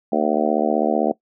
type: harmonic tone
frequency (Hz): 75.7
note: D#2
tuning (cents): -47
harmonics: 3 / 4 / 5 / 6 / 7 / 8 / 9 / 10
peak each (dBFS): -23 / -24 / -25 / -25 / -25 / -26 / -24 / -26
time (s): 0.12-1.12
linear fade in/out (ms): 5
effects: noise-tail reverb RT60 0.1 s tail -19 dB re dry